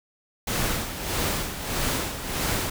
pink noise with tremolo, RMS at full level -25 dBFS, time 0.47-2.7 s, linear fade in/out 5 ms, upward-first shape sine, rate 1.6 Hz, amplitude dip 65%, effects none

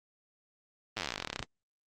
slowing click train, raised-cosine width 0.2 ms, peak -16 dBFS, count 25, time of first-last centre 0.97-1.427 s, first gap 9 ms, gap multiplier 1.06, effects Opus 24 kbps

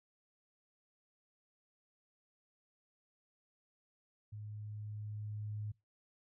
sine tone with level ramp, 105.6 Hz, G#2, 29 cents sharp, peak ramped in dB -44 to -38 dBFS, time 4.32-5.72 s, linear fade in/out 10 ms, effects noise-tail reverb RT60 0.2 s tail -22 dB re dry

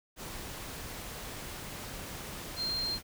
sine tone in noise, 4186 Hz, C8, in tune, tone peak -31 dBFS, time 2.56-2.99 s, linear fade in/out 50 ms, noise pink, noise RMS -42 dBFS, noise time 0.16-3.03 s, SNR +8 dB, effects none

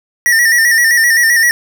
square tone with vibrato, 1864.7 Hz, A#6, in tune, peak -8 dBFS, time 0.26-1.51 s, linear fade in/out 0 ms, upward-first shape square, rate 7.7 Hz, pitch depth 56 cents each way, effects 7-bit

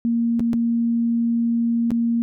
sine tone with dropouts, 233.1 Hz, A#3, in tune, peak -17 dBFS, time 0.05-2.22 s, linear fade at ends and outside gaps 0 ms, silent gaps 0.395-0.404 / 0.532-0.539 / 1.906-1.916 s, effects none

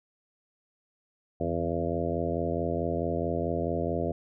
harmonic tone with a mistuned harmonic, 84.6 Hz, E2, 45 cents sharp, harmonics 1 / 2 / 3 / 4 / 5 / 6 / 7 / 8, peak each -35 / -35 / -35 / -35 / -35 / -35 / -35 / -35 dBFS, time 1.4-4.12 s, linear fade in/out 5 ms, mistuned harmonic 2, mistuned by -64 cents, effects none

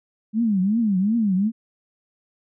sine tone with vibrato, 207.7 Hz, G#3, in tune, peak -17 dBFS, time 0.33-1.52 s, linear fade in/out 50 ms, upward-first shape triangle, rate 2.7 Hz, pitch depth 250 cents each way, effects none

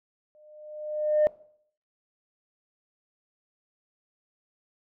sine tone with exponential growth, 606 Hz, D#5, 46 cents flat, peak -15 dBFS, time 0.35-1.27 s, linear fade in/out 0 ms, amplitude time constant 200 ms, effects noise-tail reverb RT60 0.6 s tail -21 dB re dry + tanh soft clip ceiling -15 dBFS

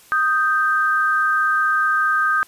sine tone pair together, 1243.3 / 1568 Hz, D#6 / G6, -2 / 0 cents, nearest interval major third, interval 402 cents, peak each -18 dBFS, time 0.12-2.43 s, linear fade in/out 0 ms, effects white hiss -49 dBFS RMS until 2.47 s + resampled to 32000 Hz

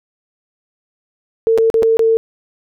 sine tone with dropouts, 450.6 Hz, A4, 41 cents sharp, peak -9 dBFS, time 1.47-2.17 s, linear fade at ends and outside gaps 0 ms, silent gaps 1.577-1.584 / 1.701-1.742 / 1.824-1.831 / 1.97-1.993 s, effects none

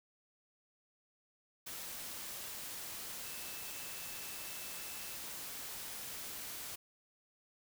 sine tone in noise, 2637 Hz, E7, in tune, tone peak -55 dBFS, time 3.24-5.16 s, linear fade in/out 10 ms, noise white, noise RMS -45 dBFS, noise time 1.66-6.76 s, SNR -13 dB, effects none

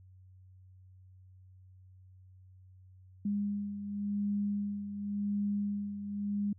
sine beating tone pair, 203.5 / 204.41 Hz, G#3 / G#3, -35 / -27 cents, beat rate 0.91 Hz, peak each -32 / -39 dBFS, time 3.25-6.53 s, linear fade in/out 5 ms, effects added 93 Hz sine -54 dBFS peak until 6.58 s

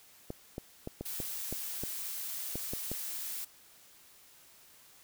clicks, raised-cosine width 2 ms, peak -24 dBFS, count 10, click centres 0.304 / 0.581 / 0.874 / 1.01 / 1.202 / 1.526 / 1.836 / 2.556 / 2.735 / 2.916 s
blue noise, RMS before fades -39 dBFS, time 1.05-3.45 s, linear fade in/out 10 ms
effects white hiss -59 dBFS RMS until 5.03 s

